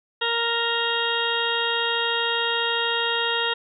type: harmonic tone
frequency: 466.2 Hz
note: A#4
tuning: in tune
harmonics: 1 / 2 / 3 / 4 / 6 / 7 / 8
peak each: -29 / -29 / -29 / -29 / -29 / -29 / -29 dBFS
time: 0.21-3.54 s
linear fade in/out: 10 ms
effects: none